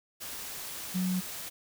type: tone in noise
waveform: sine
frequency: 183.8 Hz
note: F#3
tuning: 11 cents flat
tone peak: -27 dBFS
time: 0.94-1.21 s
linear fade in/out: 20 ms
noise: white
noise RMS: -40 dBFS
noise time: 0.2-1.5 s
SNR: +10 dB
effects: none